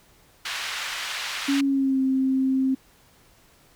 white band-pass noise, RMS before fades -31 dBFS, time 0.45-1.61 s, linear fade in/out 5 ms, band 1200 to 3400 Hz, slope 12 dB/octave
sine tone with pitch glide, 278.3 to 264.2 Hz, C#4 to C4, +7 to +17 cents, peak -19 dBFS, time 1.48-2.75 s, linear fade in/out 10 ms, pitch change -90 cents, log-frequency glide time 1.59-2.01 s
effects pink hiss -57 dBFS RMS until 3.75 s

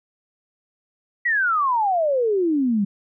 sine exponential sweep, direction down, 1975 to 192.7 Hz, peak -17 dBFS, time 1.25-2.85 s, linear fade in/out 10 ms, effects none

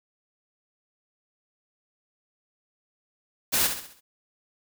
white noise with echo, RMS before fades -23 dBFS, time 3.52-3.68 s, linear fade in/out 20 ms, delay 66 ms, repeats 5, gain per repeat -7 dB, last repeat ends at 4.01 s, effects none

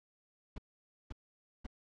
brown noise bursts, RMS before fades -41 dBFS, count 3, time 0.56-1.666 s, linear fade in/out 5 ms, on 22 ms, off 520 ms, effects low-pass 5000 Hz 12 dB/octave

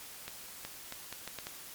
accelerating click train, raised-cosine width 0.2 ms, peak -22 dBFS, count 7, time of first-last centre 0.28-1.469 s, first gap 370 ms, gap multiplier 0.74, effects white hiss -48 dBFS RMS until 1.74 s + MP3 96 kbps

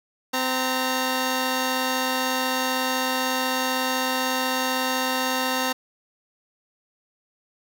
10% pulse tone pair together, 258 / 921 Hz, C4 / A#5, -24 / -21 cents, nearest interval octave + minor seventh, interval 2203 cents, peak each -16 / -18 dBFS, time 0.33-5.73 s, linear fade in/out 10 ms, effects none

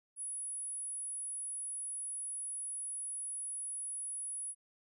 sine tone, 10220 Hz, D#9, 45 cents sharp, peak -38 dBFS, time 0.16-4.55 s, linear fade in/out 50 ms, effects none

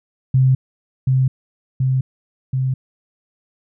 sine tone with echo, 130.81 Hz, C3, in tune, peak -10 dBFS, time 0.34-0.55 s, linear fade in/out 5 ms, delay 730 ms, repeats 3, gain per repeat -2 dB, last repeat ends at 2.74 s, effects none

